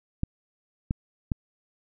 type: clicks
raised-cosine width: 5 ms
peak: -13 dBFS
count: 3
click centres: 0.234 / 0.909 / 1.318 s
effects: none